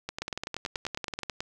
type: two click trains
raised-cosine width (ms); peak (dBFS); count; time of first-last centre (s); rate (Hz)
0.2; -15 / -16; 12 / 13; 0.22-1.405 / 0.09-1.233; 9.28 / 10.5
effects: none